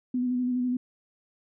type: tone with vibrato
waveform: sine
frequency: 249.2 Hz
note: B3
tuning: 16 cents sharp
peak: -24 dBFS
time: 0.14-0.77 s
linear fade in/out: 5 ms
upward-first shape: square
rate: 12 Hz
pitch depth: 21 cents each way
effects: none